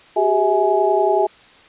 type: tone cluster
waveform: sine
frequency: 378.1 / 408.7 / 650 / 837 Hz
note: F#4 / G#4 / E5 / G#5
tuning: +38 / -28 / -24 / +13 cents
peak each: -19 dBFS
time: 0.16-1.27 s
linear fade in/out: 10 ms
effects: white hiss -47 dBFS RMS until 1.68 s + resampled to 8000 Hz